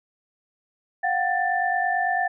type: tone cluster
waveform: sine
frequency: 712 / 761 / 1772 Hz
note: F5 / F#5 / A6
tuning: +33 / +48 / +12 cents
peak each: -25 dBFS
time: 1.03-2.28 s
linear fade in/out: 10 ms
effects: none